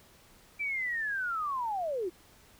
sine linear sweep, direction down, 2349 to 330 Hz, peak -30 dBFS, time 0.59-2.1 s, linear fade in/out 20 ms, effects pink hiss -59 dBFS RMS until 2.59 s

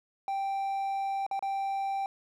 triangle tone with dropouts, 784 Hz, G5, in tune, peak -27 dBFS, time 0.28-2.06 s, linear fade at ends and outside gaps 1 ms, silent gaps 1.265-1.312 / 1.393-1.425 s, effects none

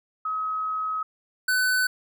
sine / square tone pair in turn, 1274 / 1505.5 Hz, D#6 / F#6, +41 / +30 cents, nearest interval minor third, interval 289 cents, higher second, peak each -25 / -21 dBFS, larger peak second, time 0.25-1.03 / 1.48-1.87 s, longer first, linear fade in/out 5 ms, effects none

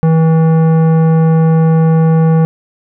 sine tone with tanh clipping, 161.5 Hz, E3, 35 cents flat, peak -8 dBFS, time 0.03-2.45 s, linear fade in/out 0 ms, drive 14 dB, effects none

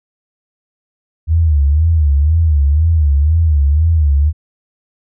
sine tone with vibrato, 76.3 Hz, D#2, 33 cents flat, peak -8 dBFS, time 1.27-4.33 s, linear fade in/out 50 ms, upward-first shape sine, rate 2 Hz, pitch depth 150 cents each way, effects none

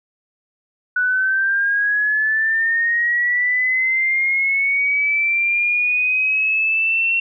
sine linear sweep, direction up, 1475 to 2726 Hz, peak -15 dBFS, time 0.96-7.2 s, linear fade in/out 5 ms, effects none

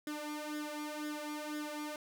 sawtooth tone with flanger, 300 Hz, D4, 37 cents sharp, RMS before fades -41 dBFS, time 0.07-1.96 s, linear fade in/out 2 ms, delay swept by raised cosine 0.57 to 2.47 ms, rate 2 Hz, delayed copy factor +0.75, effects none

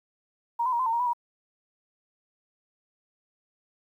sine tone with pitch steps, 939 / 1016 / 944 / 1027 / 908 / 939 / 987 / 953 Hz, A#5 / B5 / A#5 / C6 / A#5 / A#5 / B5 / A#5, +12 / +49 / +22 / -33 / -46 / +12 / -1 / +38 cents, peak -23 dBFS, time 0.59-1.134 s, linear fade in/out 10 ms, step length 68 ms, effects 10-bit

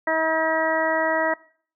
harmonic tone, 320 Hz, D#4, 49 cents sharp, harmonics 1 / 2 / 3 / 4 / 5 / 6, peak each -30 / -23 / -26 / -31 / -30 / -25 dBFS, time 0.07-1.34 s, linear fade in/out 5 ms, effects noise-tail reverb RT60 0.5 s tail -21 dB re dry

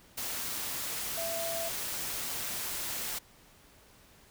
sine tone in noise, 667 Hz, E5, 20 cents sharp, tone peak -35 dBFS, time 1.17-1.69 s, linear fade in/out 10 ms, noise white, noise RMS -36 dBFS, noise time 0.17-3.19 s, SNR -2 dB, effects pink hiss -59 dBFS RMS until 4.3 s

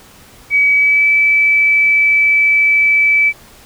sine tone with pitch glide, 2274 to 2307 Hz, C#7 to D7, +44 to -31 cents, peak -8 dBFS, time 0.5-3.33 s, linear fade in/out 50 ms, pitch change +25 cents, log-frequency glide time 0.72-1.08 s, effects pink hiss -42 dBFS RMS until 3.65 s

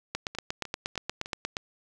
two click trains, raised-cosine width 0.2 ms, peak -13 / -22 dBFS, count 13 / 4, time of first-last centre 0.15-1.568 / 0.35-1.259 s, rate 8.46 / 3.3 Hz, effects none

